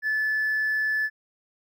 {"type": "tone with hard clipping", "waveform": "triangle", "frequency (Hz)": 1736, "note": "A6", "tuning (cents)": -24, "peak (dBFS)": -22, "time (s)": [0.02, 1.1], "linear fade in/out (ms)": 50, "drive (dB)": 2, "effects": []}